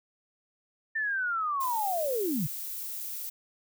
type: linear sweep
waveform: sine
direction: down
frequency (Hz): 1800 to 128.6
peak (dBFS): -27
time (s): 0.95-2.47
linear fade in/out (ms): 10
type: noise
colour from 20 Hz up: violet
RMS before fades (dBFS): -37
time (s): 1.6-3.3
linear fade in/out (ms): 10
effects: none